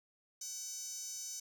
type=tone with high-pass filter; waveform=sawtooth; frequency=757 Hz; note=F#5; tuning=39 cents sharp; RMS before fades=-44 dBFS; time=0.41-1.4 s; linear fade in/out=5 ms; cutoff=6100 Hz; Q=6.3; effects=none